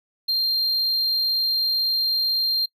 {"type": "tone", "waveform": "triangle", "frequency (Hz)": 4186, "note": "C8", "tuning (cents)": 0, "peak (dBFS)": -18, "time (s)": [0.28, 2.66], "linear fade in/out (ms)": 10, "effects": ["noise-tail reverb RT60 0.1 s tail -24 dB re dry"]}